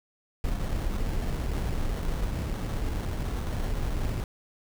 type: noise with sample-and-hold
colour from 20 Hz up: brown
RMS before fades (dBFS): -29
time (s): 0.44-4.24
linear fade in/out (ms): 2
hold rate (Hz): 2450
effects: none